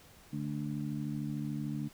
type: harmonic tone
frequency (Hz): 73.42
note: D2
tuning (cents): 0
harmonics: 2 / 3 / 4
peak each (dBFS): -37 / -38 / -40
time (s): 0.32-1.89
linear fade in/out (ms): 20
effects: pink hiss -58 dBFS RMS until 1.93 s